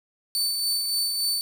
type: tone with tremolo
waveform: sawtooth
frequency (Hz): 4523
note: C#8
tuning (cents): +34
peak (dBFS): -19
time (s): 0.35-1.41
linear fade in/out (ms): 0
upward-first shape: sine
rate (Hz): 3.5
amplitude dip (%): 35
effects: 8-bit